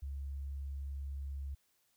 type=tone with vibrato; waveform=sine; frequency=69.3 Hz; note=C#2; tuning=in tune; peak=-38 dBFS; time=0.02-1.55 s; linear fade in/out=10 ms; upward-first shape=triangle; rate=19 Hz; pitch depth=9 cents each way; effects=white hiss -75 dBFS RMS until 1.96 s